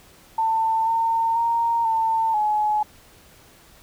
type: tone with pitch steps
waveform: sine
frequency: 894 / 910 / 928 / 897 / 847 Hz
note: A5 / A#5 / A#5 / A5 / G#5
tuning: +27 / -42 / -8 / +33 / +34 cents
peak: -18 dBFS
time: 0.38-2.83 s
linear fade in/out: 5 ms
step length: 490 ms
effects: pink hiss -51 dBFS RMS until 3.82 s